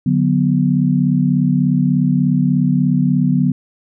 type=chord; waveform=sine; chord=B minor; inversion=first; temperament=equal with one note detuned; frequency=146.83 / 183.51 / 246.9 Hz; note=D3 / F#3 / B3; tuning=0 / -14 / 0 cents; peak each=-16 dBFS; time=0.06-3.52 s; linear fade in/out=5 ms; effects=none